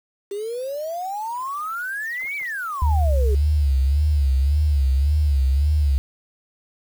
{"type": "exponential two-way sweep", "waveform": "sine", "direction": "up then down", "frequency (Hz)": [392, 2326, 392], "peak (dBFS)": -25, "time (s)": [0.31, 3.35], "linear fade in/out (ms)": 5, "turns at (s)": 2.36}
{"type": "tone with vibrato", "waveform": "sine", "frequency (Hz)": 70.9, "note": "C#2", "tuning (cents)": 40, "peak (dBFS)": -15, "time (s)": [2.82, 5.98], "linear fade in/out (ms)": 0, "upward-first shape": "sine", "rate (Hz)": 1.8, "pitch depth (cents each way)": 120}
{"effects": ["7-bit"]}